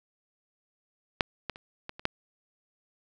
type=clicks; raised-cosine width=0.3 ms; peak=-6 / -16 / -28 / -21 / -27 / -9 dBFS; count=6; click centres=1.208 / 1.497 / 1.559 / 1.894 / 1.995 / 2.054 s; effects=none